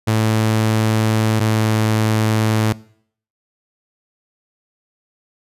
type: tone pair in turn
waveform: sawtooth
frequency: 110 / 109.43 Hz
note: A2 / A2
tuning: 0 / -9 cents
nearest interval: unison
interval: 9 cents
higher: first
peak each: -10 dBFS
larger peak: neither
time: 0.07-1.4 / 1.4-2.73 s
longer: neither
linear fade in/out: 10 ms
effects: noise-tail reverb RT60 0.6 s tail -21 dB re dry + resampled to 32000 Hz